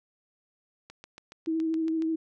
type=click train; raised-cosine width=0.2 ms; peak=-28 dBFS; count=9; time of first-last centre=0.9-2.022 s; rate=7.13 Hz
type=tone with vibrato; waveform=sine; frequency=322.3 Hz; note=E4; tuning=39 cents flat; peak=-25 dBFS; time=1.47-2.16 s; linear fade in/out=10 ms; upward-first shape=sine; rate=13 Hz; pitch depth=21 cents each way
effects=none

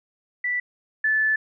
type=tone pair in turn; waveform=sine; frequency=1969 / 1742.9 Hz; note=B6 / A6; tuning=-6 / -17 cents; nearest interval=major second; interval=211 cents; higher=first; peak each=-22 / -18 dBFS; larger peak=second; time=0.44-0.6 / 1.04-1.36 s; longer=second; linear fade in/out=5 ms; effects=none

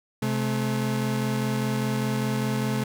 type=tone pair together; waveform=35% pulse; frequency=130 / 215 Hz; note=C3 / A3; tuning=-11 / -40 cents; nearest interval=major sixth; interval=871 cents; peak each=-25 dBFS; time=0.22-2.84 s; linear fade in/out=5 ms; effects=none

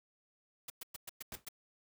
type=noise bursts; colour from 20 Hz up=white; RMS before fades=-44 dBFS; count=7; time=0.68-1.487 s; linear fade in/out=5 ms; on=21 ms; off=110 ms
type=noise with exponential decay; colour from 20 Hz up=pink; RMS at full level=-43 dBFS; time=1.32-1.45 s; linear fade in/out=1 ms; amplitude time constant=28 ms
effects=none

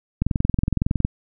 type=click train; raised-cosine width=5 ms; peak=-7 dBFS; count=19; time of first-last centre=0.22-1.049 s; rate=21.7 Hz; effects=none

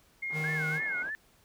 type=tone with pitch glide; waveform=sine; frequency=2138 to 2154 Hz; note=C7 to C7; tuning=+37 to +50 cents; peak=-32 dBFS; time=0.22-1.03 s; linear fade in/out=10 ms; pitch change=+13 cents; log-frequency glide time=0.41-0.53 s
type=band-pass noise; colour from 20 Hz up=white; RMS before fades=-49 dBFS; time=0.29-1.11 s; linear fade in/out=20 ms; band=170 to 960 Hz; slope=12 dB/octave
type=tone; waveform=square; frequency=155.56 Hz; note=D#3; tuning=in tune; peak=-34 dBFS; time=0.32-0.81 s; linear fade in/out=50 ms
type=tone with vibrato; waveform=sine; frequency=1597 Hz; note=G6; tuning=32 cents sharp; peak=-33 dBFS; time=0.44-1.15 s; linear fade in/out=0 ms; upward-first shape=sine; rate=3.2 Hz; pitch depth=180 cents each way
effects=pink hiss -64 dBFS RMS until 1.44 s

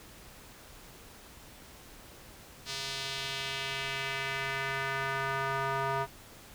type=tone with band-pass filter sweep; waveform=square; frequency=135.8 Hz; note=C#3; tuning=35 cents flat; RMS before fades=-34 dBFS; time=2.65-6.07 s; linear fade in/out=50 ms; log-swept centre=4600 to 1000 Hz; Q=1.6; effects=pink hiss -52 dBFS RMS until 6.54 s

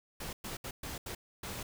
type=noise bursts at uneven times; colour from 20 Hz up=pink; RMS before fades=-41 dBFS; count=6; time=0.2-0.33 / 0.44-0.57 / 0.64-0.71 / 0.83-0.98 / 1.06-1.15 / 1.43-1.63 s; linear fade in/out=5 ms; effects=none

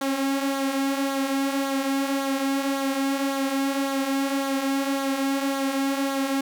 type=tone with flanger; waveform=sawtooth; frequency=273.2 Hz; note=C#4; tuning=25 cents flat; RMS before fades=-25 dBFS; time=0.01-6.41 s; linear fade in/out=5 ms; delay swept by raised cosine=0.37 to 5.77 ms; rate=1.8 Hz; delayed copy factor=-0.5; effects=none

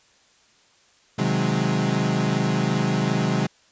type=chord; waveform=35% pulse; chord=Ab dominant seventh; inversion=first; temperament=equal with one note detuned; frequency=130.28 / 155.56 / 185 / 207.7 Hz; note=C3 / Eb3 / Gb3 / Ab3; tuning=-7 / 0 / 0 / 0 cents; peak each=-24 dBFS; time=1.18-3.47 s; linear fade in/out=10 ms; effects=white hiss -58 dBFS RMS until 3.71 s + resampled to 16000 Hz

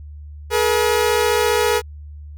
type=tone pair together; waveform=sawtooth; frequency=424.4 / 479.3 Hz; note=G#4 / A#4; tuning=+38 / +48 cents; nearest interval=major second; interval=210 cents; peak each=-14 dBFS; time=0.5-1.82 s; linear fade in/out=50 ms; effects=added 74 Hz sine -33 dBFS peak until 2.37 s

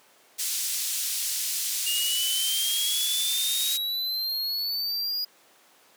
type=band-pass noise; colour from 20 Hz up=white; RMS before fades=-29 dBFS; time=0.38-3.78 s; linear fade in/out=20 ms; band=3700 to 12000 Hz; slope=12 dB/octave
type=exponential sweep; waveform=square; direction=up; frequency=2818 to 4902 Hz; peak=-27 dBFS; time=1.86-5.25 s; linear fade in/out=10 ms
effects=pink hiss -57 dBFS RMS until 5.96 s + high-pass 400 Hz 12 dB/octave

